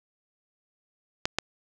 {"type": "clicks", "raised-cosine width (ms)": 0.2, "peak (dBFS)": -7, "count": 2, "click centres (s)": [1.255, 1.386], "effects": []}